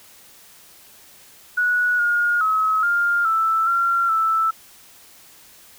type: tone with pitch steps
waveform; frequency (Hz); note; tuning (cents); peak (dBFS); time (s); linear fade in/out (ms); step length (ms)
sine; 1466 / 1427 / 1283 / 1403 / 1322 / 1374 / 1320; F#6 / F6 / E6 / F6 / E6 / F6 / E6; -16 / +37 / -47 / +8 / +5 / -29 / +2; -16; 1.57-4.51; 10; 420
effects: white hiss -48 dBFS RMS until 5.78 s